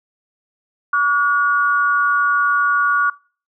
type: tone pair together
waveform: sine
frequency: 1145 / 1442.6 Hz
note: D6 / F#6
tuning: -44 / -44 cents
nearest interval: major third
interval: 400 cents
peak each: -16 dBFS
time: 0.93-3.1 s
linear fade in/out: 5 ms
effects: noise-tail reverb RT60 0.4 s tail -23 dB re dry